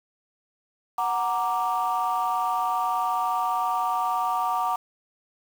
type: chord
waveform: sine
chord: Gb augmented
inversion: none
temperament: equal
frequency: 740 / 932.3 / 1174.7 Hz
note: Gb5 / Bb5 / D6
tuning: 0 / 0 / 0 cents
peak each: -26 dBFS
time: 0.98-4.76 s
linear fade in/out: 5 ms
effects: tanh soft clip ceiling -16 dBFS + 7-bit